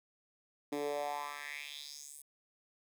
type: tone with high-pass filter sweep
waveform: 10% pulse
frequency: 145.1 Hz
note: D3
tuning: 21 cents flat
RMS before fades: -41 dBFS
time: 0.72-2.22 s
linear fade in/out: 5 ms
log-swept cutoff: 310 to 10000 Hz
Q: 3.7
effects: none